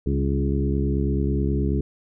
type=harmonic tone with a mistuned harmonic; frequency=69.3 Hz; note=C#2; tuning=in tune; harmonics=1 / 2 / 3 / 4 / 5 / 6; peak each=-23 / -26 / -28 / -29 / -30 / -31 dBFS; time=0.06-1.81 s; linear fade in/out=5 ms; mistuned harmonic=3; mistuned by=-36 cents; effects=none